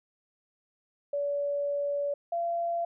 sine tone pair in turn, 572 / 683.2 Hz, D5 / F5, -46 / -38 cents, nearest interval minor third, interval 308 cents, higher second, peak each -27 dBFS, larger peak neither, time 1.13-2.14 / 2.32-2.85 s, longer first, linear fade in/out 5 ms, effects none

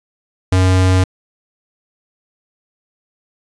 square tone, 92.9 Hz, F#2, 7 cents sharp, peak -10 dBFS, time 0.52-1.04 s, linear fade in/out 5 ms, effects resampled to 22050 Hz + 8-bit

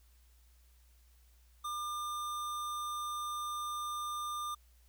square tone, 1200 Hz, D6, 37 cents sharp, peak -37 dBFS, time 1.64-4.55 s, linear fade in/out 10 ms, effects added 60 Hz sine -61 dBFS peak until 4.88 s + white hiss -71 dBFS RMS until 4.88 s

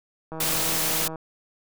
click train, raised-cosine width 1 ms, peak -22 dBFS, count 135, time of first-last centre 0.32-1.157 s, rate 160 Hz
white noise, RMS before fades -25 dBFS, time 0.4-1.08 s, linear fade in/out 5 ms
effects none

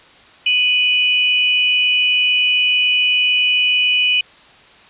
sine tone pair together, 2489 / 2958 Hz, D#7 / F#7, 0 / -1 cents, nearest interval minor third, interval 299 cents, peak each -15 dBFS, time 0.46-4.21 s, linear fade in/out 5 ms, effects white hiss -45 dBFS RMS until 4.89 s + resampled to 8000 Hz

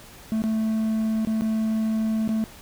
triangle tone with dropouts, 220 Hz, A3, in tune, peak -19 dBFS, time 0.32-2.44 s, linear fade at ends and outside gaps 0 ms, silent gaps 0.42-0.439 / 1.249-1.272 / 1.41-1.42 / 2.277-2.291 s, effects pink hiss -46 dBFS RMS until 2.61 s

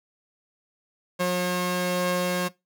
sawtooth tone pair together, 179.63 / 540 Hz, F3 / C#5, +49 / -45 cents, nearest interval octave + perfect fifth, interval 1906 cents, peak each -22 dBFS, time 1.19-2.49 s, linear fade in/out 20 ms, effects noise-tail reverb RT60 0.2 s tail -20 dB re dry

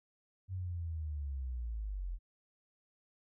sine linear sweep, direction down, 95.3 to 41.06 Hz, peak -36 dBFS, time 0.48-2.19 s, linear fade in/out 50 ms, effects none

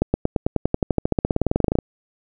accelerating click train, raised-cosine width 2 ms, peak -4 dBFS, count 27, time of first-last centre 0.02-1.788 s, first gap 120 ms, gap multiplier 0.95, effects none

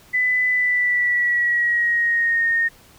sine tone with pitch glide, 2000 to 1844.6 Hz, B6 to A#6, +21 to -19 cents, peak -16 dBFS, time 0.13-2.69 s, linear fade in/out 20 ms, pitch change -140 cents, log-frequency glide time 0.5-2.47 s, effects pink hiss -50 dBFS RMS until 2.98 s

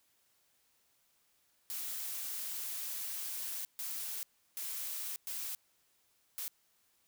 blue noise bursts at uneven times, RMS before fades -40 dBFS, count 5, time 1.7-3.65 / 3.79-4.23 / 4.57-5.16 / 5.27-5.55 / 6.38-6.48 s, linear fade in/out 0 ms, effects white hiss -73 dBFS RMS until 7.07 s

